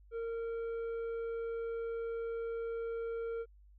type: tone with tanh clipping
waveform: sine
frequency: 459.9 Hz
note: A#4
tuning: 23 cents flat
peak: -37 dBFS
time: 0.11-3.46 s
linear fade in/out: 50 ms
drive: 7 dB
effects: added 50 Hz sine -57 dBFS peak until 3.78 s